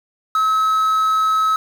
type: tone with quantisation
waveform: triangle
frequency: 1288 Hz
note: E6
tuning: 41 cents flat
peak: -12 dBFS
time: 0.35-1.56 s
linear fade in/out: 2 ms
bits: 6
effects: none